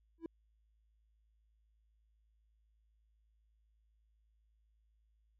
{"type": "tone with exponential growth", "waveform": "triangle", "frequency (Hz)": 329.6, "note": "E4", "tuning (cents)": 0, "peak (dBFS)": -33, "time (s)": [0.18, 0.26], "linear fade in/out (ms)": 2, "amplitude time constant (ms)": 16, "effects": ["tanh soft clip ceiling -30 dBFS", "added 54 Hz sine -70 dBFS peak until 5.39 s"]}